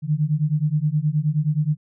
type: beating tone pair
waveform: sine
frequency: 146.83 / 156.33 Hz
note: D3 / D#3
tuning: 0 / +9 cents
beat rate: 9.5 Hz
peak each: -21 dBFS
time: 0.02-1.77 s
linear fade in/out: 50 ms
effects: none